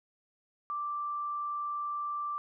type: tone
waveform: sine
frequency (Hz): 1174.7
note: D6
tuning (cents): 0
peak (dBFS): -32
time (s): 0.7-2.38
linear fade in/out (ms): 0
effects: none